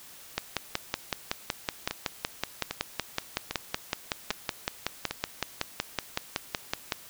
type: two click trains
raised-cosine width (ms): 0.2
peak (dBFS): -9 / -13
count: 36 / 5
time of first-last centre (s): 0.38-6.922 / 1.91-5.11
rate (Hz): 5.35 / 1.25
effects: white hiss -49 dBFS RMS until 7.09 s